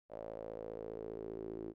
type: tone with band-pass filter sweep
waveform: sawtooth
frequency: 55 Hz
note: A1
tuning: in tune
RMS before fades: -45 dBFS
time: 0.09-1.74 s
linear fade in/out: 50 ms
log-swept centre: 590 to 350 Hz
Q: 5.3
effects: none